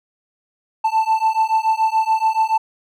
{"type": "beating tone pair", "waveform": "triangle", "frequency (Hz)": [880, 887], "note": ["A5", "A5"], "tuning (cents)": [0, 14], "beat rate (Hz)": 7, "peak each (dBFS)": -16, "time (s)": [0.84, 2.58], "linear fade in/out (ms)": 10, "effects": []}